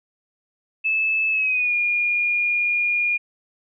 sine tone with pitch glide, 2615 to 2426 Hz, E7 to D#7, -15 to -44 cents, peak -18 dBFS, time 0.84-3.18 s, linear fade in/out 20 ms, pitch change -129 cents, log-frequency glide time 1.3-1.74 s, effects none

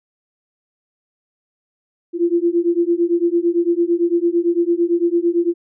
sine beating tone pair, 338.9 / 347.8 Hz, E4 / F4, +48 / -7 cents, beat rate 8.9 Hz, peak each -17 dBFS, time 2.13-5.54 s, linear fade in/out 50 ms, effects none

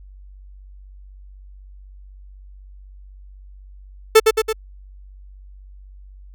45% pulse tone with echo, 440 Hz, A4, in tune, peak -6 dBFS, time 4.15-4.2 s, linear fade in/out 10 ms, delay 110 ms, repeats 3, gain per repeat -4 dB, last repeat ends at 4.53 s, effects added 48 Hz sine -39 dBFS peak until 6.34 s

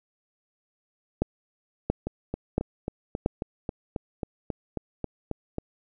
two click trains, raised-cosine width 2 ms, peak -9 / -16 dBFS, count 4 / 14, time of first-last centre 1.22-3.261 / 2.07-5.584 s, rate 1.47 / 3.7 Hz, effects none

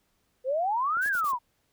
sine exponential two-way sweep, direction up then down, 493.9 to 1712 to 923 Hz, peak -24 dBFS, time 0.44-1.39 s, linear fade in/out 50 ms, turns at 1.08 s
click train, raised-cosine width 1 ms, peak -33 dBFS, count 5, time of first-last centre 0.97-1.334 s, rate 11 Hz
blue noise bursts, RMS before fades -42 dBFS, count 3, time 1.01-1.325 s, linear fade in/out 20 ms, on 91 ms, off 21 ms
effects pink hiss -72 dBFS RMS until 1.72 s

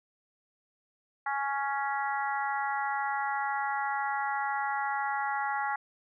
harmonic tone, 278 Hz, C#4, 5 cents sharp, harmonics 3 / 4 / 5 / 6 / 7, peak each -31 / -37 / -36 / -39 / -38 dBFS, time 1.26-5.76 s, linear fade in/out 5 ms, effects none

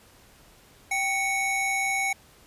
square tone pair together, 780.7 / 2217 Hz, G5 / C#7, -7 / 0 cents, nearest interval octave + tritone, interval 1807 cents, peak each -30 / -26 dBFS, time 0.91-2.13 s, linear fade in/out 5 ms, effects pink hiss -55 dBFS RMS until 2.46 s + resampled to 32000 Hz

